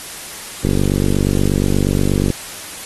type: click train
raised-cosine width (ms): 3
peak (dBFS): -3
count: 81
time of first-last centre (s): 0.65-2.303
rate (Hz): 48.4
effects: white hiss -31 dBFS RMS until 2.85 s + AAC 32 kbps